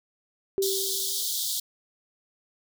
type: tone with exponential decay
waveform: sine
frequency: 388.6 Hz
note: G4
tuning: 15 cents flat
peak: -21 dBFS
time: 0.58-1.37 s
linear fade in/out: 0 ms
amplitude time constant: 170 ms
type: high-pass noise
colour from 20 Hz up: pink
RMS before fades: -29 dBFS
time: 0.62-1.6 s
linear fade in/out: 5 ms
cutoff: 3300 Hz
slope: 96 dB/octave
effects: none